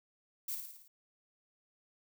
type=noise with echo; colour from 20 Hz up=violet; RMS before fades=-38 dBFS; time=0.48-0.55 s; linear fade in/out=5 ms; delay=55 ms; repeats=6; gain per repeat=-4 dB; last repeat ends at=0.88 s; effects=none